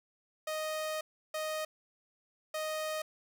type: tone bursts at uneven times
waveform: sawtooth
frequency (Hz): 622.3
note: D#5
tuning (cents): 0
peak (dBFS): -30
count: 3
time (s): 0.47-1.01 / 1.34-1.65 / 2.54-3.02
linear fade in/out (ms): 5
effects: none